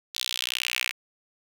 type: tone with high-pass filter sweep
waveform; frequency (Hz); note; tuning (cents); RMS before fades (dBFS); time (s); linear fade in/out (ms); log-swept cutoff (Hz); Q
sawtooth; 61.74; B1; 0; -30; 0.14-0.92; 20; 3800 to 2300; 3.7
effects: 8-bit